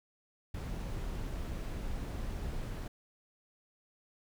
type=noise; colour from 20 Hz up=brown; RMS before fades=-38 dBFS; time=0.54-2.88 s; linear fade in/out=5 ms; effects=none